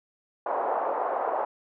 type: band-pass noise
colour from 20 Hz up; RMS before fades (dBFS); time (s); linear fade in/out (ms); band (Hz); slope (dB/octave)
pink; -28; 0.46-1.45; 5; 540 to 980; 24
effects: none